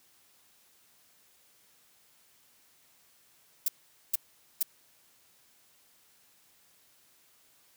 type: noise bursts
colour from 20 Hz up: violet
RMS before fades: -26 dBFS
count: 3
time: 3.66-4.629 s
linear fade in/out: 5 ms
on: 23 ms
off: 450 ms
effects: white hiss -64 dBFS RMS until 7.76 s + high-pass 60 Hz 12 dB/octave